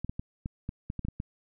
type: clicks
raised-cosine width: 5 ms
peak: -21 dBFS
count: 10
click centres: 0.046 / 0.095 / 0.195 / 0.459 / 0.691 / 0.901 / 0.993 / 1.05 / 1.085 / 1.201 s
effects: none